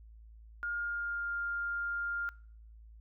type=tone with pitch glide; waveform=sine; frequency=1417 to 1402.3 Hz; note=F6 to F6; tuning=+25 to +7 cents; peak=-33 dBFS; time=0.63-2.29 s; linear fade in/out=0 ms; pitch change=-18 cents; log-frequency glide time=0.73-1.33 s; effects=noise-tail reverb RT60 0.6 s tail -24 dB re dry + added 55 Hz sine -51 dBFS peak until 3 s